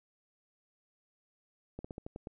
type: slowing click train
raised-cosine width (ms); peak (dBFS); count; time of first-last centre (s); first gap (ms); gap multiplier
2; -28; 7; 1.79-2.271; 55; 1.15
effects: none